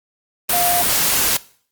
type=tone in noise; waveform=sine; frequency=704 Hz; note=F5; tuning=14 cents sharp; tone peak=-18 dBFS; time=0.53-0.82 s; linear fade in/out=5 ms; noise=white; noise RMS=-17 dBFS; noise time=0.49-1.37 s; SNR=-4 dB; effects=noise-tail reverb RT60 0.5 s tail -20 dB re dry + Opus 32 kbps